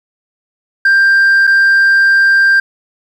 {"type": "tone with dropouts", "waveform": "sine", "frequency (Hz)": 1585, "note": "G6", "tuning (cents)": 19, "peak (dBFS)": -3, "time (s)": [0.85, 2.6], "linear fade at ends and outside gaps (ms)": 5, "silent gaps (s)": [1.47, 1.474], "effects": ["tanh soft clip ceiling -5 dBFS", "7-bit"]}